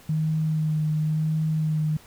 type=tone with vibrato; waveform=sine; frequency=155.56 Hz; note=D#3; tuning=in tune; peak=-21 dBFS; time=0.09-1.97 s; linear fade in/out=5 ms; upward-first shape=sine; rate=0.94 Hz; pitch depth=18 cents each way; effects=pink hiss -51 dBFS RMS until 2.06 s

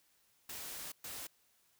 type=noise bursts at uneven times; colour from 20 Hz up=white; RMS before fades=-45 dBFS; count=2; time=0.49-0.92 / 1.04-1.27 s; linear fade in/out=5 ms; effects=white hiss -72 dBFS RMS until 1.79 s

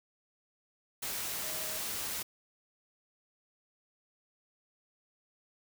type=tone in noise; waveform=sine; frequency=630 Hz; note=D#5; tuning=21 cents sharp; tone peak=-47 dBFS; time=1.43-1.79 s; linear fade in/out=10 ms; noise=white; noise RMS=-37 dBFS; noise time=1.02-2.23 s; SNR=-13 dB; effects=none

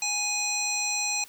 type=harmonic tone with a mistuned harmonic; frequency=830.6 Hz; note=G#5; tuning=in tune; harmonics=1 / 3 / 5 / 7 / 9; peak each=-36 / -31 / -33 / -31 / -31 dBFS; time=0.02-1.24 s; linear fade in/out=2 ms; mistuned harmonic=7; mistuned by=+24 cents; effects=white hiss -51 dBFS RMS until 1.28 s

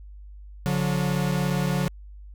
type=tone pair together; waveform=45% pulse; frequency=143.5 / 180.8 Hz; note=D3 / F#3; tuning=-40 / -40 cents; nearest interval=major third; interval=400 cents; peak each=-25 dBFS; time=0.66-1.88 s; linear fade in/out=0 ms; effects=added 50 Hz sine -40 dBFS peak until 2.34 s

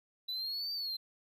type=exponential two-way sweep; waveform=triangle; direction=up then down; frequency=3951 to 4667 to 4068 Hz; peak=-34 dBFS; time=0.28-0.97 s; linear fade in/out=10 ms; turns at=0.73 s; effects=none

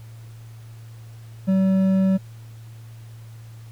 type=tone with hard clipping; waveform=triangle; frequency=190.6 Hz; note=G3; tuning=48 cents flat; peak=-17 dBFS; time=1.47-2.18 s; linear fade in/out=20 ms; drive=9 dB; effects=added 113 Hz sine -38 dBFS peak until 3.71 s + pink hiss -54 dBFS RMS until 3.71 s

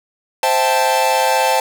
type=chord; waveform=45% pulse; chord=A minor seventh; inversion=first; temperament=equal; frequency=523.3 / 659.3 / 784 / 880 Hz; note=C5 / E5 / G5 / A5; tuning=0 / 0 / 0 / 0 cents; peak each=-19 / -22 / -20 / -16 dBFS; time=0.43-1.6 s; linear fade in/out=2 ms; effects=none

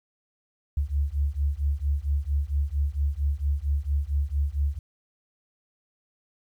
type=beating tone pair; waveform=sine; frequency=69.3 / 73.7 Hz; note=C#2 / D2; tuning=0 / +7 cents; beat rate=4.4 Hz; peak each=-26 dBFS; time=0.77-4.79 s; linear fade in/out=5 ms; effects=10-bit

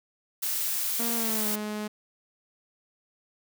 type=noise; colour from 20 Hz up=blue; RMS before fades=-29 dBFS; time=0.42-1.56 s; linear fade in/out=10 ms
type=tone with pitch glide; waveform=sawtooth; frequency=233.1 to 211.3 Hz; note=A#3 to G#3; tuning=0 to +30 cents; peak=-27 dBFS; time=0.99-1.88 s; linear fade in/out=10 ms; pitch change=-170 cents; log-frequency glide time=1.15-1.47 s
effects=none

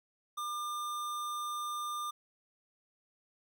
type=tone; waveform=square; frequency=1200 Hz; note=D6; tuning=37 cents sharp; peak=-36 dBFS; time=0.37-2.11 s; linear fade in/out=10 ms; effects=none

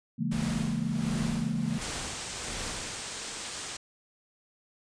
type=chord; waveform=sine; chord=A# half-diminished seventh; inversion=first; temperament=just; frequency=139.85 / 167.82 / 209.8 / 233.1 Hz; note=C#3 / E3 / G#3 / A#3; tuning=+16 / +31 / +18 / 0 cents; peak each=-35 / -33 / -33 / -32 dBFS; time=0.18-1.79 s; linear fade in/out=20 ms
type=noise with tremolo; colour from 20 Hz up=pink; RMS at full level=-37 dBFS; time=0.31-3.01 s; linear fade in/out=10 ms; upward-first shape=sine; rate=1.4 Hz; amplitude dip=70%
type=low-pass noise; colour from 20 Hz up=white; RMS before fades=-39 dBFS; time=1.81-3.77 s; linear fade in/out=5 ms; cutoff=9100 Hz; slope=96 dB/octave
effects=resampled to 22050 Hz

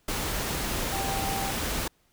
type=tone in noise; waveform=sine; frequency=784 Hz; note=G5; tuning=in tune; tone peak=-32 dBFS; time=0.92-1.51 s; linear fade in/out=5 ms; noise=pink; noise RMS=-30 dBFS; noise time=0.08-1.88 s; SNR=-5 dB; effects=pink hiss -67 dBFS RMS until 2.12 s

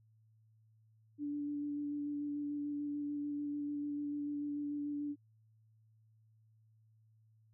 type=tone with vibrato; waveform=sine; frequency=290.9 Hz; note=D4; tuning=16 cents flat; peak=-36 dBFS; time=1.18-5.16 s; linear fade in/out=50 ms; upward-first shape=square; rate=6.8 Hz; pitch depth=9 cents each way; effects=added 110 Hz sine -65 dBFS peak until 7.53 s

